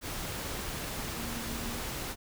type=tone in noise; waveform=sine; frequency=233.1 Hz; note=A#3; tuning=in tune; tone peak=-41 dBFS; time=1.14-1.81 s; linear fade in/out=50 ms; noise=pink; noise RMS=-37 dBFS; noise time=0.01-2.16 s; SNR=-7 dB; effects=none